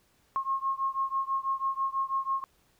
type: beating tone pair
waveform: sine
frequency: 1076 / 1082.1 Hz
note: C6 / C#6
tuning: +48 / -42 cents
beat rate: 6.1 Hz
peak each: -30 / -31 dBFS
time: 0.36-2.44 s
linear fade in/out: 0 ms
effects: pink hiss -67 dBFS RMS until 2.79 s